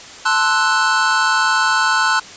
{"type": "chord", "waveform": "square", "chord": "F# half-diminished seventh", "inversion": "first", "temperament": "equal", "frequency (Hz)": [880, 1046.5, 1318.5, 1480], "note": ["A5", "C6", "E6", "F#6"], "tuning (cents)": [0, 0, 0, 0], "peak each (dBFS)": [-21, -21, -21, -17], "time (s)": [0.25, 2.2], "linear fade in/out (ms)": 10, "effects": ["white hiss -36 dBFS RMS until 2.36 s", "resampled to 16000 Hz"]}